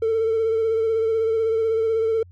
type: tone with vibrato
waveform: triangle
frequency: 447.6 Hz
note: A4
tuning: 30 cents sharp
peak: -15 dBFS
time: 0.02-2.23 s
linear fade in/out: 5 ms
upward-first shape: sine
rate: 16 Hz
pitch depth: 30 cents each way
effects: tanh soft clip ceiling -14 dBFS + added 89 Hz sine -44 dBFS peak until 2.31 s